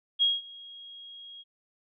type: tone with ADSR envelope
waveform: sine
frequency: 3281 Hz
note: G#7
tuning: 22 cents flat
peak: -19 dBFS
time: 0.19-1.44 s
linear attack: 32 ms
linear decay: 190 ms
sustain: -24 dB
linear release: 34 ms
effects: none